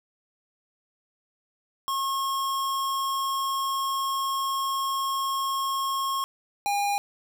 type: tone pair in turn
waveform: square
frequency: 1084 / 810.7 Hz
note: C#6 / G#5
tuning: -39 / -42 cents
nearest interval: perfect fourth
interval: 503 cents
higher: first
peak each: -26 / -24 dBFS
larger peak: second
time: 1.88-6.24 / 6.66-6.98 s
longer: first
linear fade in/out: 0 ms
effects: none